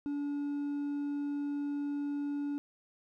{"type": "tone with hard clipping", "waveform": "triangle", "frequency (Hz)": 287.4, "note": "D4", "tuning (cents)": -37, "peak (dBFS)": -33, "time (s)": [0.06, 2.58], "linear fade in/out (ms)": 0, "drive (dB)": 5, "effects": []}